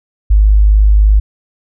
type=tone; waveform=sine; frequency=51.6 Hz; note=G#1; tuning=10 cents flat; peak=-4 dBFS; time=0.3-1.2 s; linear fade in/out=10 ms; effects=none